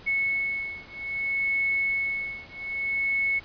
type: beating tone pair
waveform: sine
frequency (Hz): 2200 / 2200.62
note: C#7 / C#7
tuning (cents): -14 / -13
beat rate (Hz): 0.62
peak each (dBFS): -28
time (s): 0.06-3.4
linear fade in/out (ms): 20
effects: pink hiss -48 dBFS RMS until 3.44 s + resampled to 11025 Hz